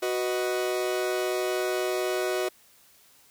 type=chord; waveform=40% pulse; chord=B major; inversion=second; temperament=equal; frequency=370 / 493.9 / 622.3 Hz; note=F#4 / B4 / D#5; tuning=0 / 0 / 0 cents; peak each=-27 / -33 / -30 dBFS; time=0.02-2.49 s; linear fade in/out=10 ms; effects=white hiss -58 dBFS RMS until 3.3 s